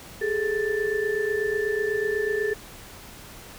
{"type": "tone cluster", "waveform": "sine", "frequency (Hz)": [405.6, 433.7, 1765], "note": ["G#4", "A4", "A6"], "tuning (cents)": [-41, -25, 5], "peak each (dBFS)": [-27, -26, -29], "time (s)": [0.21, 2.54], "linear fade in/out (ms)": 10, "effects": ["pink hiss -44 dBFS RMS until 3.58 s"]}